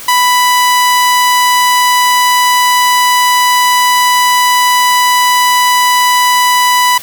sawtooth tone, 990 Hz, B5, 4 cents sharp, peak -3 dBFS, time 0.08-6.98 s, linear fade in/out 5 ms, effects white hiss -28 dBFS RMS until 7.02 s

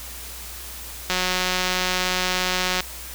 click train, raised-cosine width 0.2 ms, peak -5 dBFS, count 313, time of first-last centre 1.1-2.805 s, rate 183 Hz, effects added 60 Hz sine -40 dBFS peak until 3.14 s + white hiss -37 dBFS RMS until 3.14 s

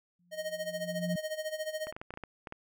sine tone with exponential growth, 175.5 Hz, F3, 9 cents sharp, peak -28 dBFS, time 0.19-1.16 s, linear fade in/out 5 ms, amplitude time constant 210 ms
square tone with tremolo, 622.3 Hz, D#5, in tune, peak -32 dBFS, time 0.31-1.92 s, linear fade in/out 50 ms, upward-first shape sine, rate 14 Hz, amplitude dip 80%
clicks, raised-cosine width 0.5 ms, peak -26 dBFS, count 10, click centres 1.87 / 1.925 / 1.965 / 2.015 / 2.106 / 2.139 / 2.174 / 2.237 / 2.472 / 2.524 s
effects none

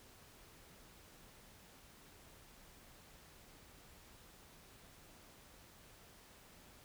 silence, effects pink hiss -61 dBFS RMS until 6.84 s

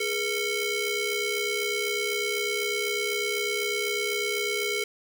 sawtooth ring-modulated tone, 896 Hz, A5, 31 cents sharp, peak -19 dBFS, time 0-4.84 s, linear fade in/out 5 ms, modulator 1310 Hz, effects none

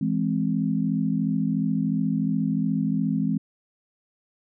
sine chord, E augmented, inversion none, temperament equal, 164.81 / 207.7 / 261.6 Hz, E3 / G#3 / B#3, 0 / 0 / 0 cents, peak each -26 / -25 / -26 dBFS, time 0.01-3.38 s, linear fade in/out 5 ms, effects none

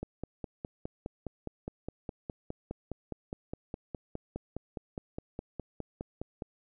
click train, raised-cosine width 2 ms, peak -23 dBFS, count 32, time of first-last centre 0.03-6.422 s, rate 4.85 Hz, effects none

